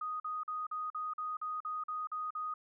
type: tone bursts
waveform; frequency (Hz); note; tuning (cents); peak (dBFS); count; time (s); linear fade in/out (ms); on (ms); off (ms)
sine; 1244.5; D#6; 0; -35; 11; 0.01-2.54; 5; 190; 44
effects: none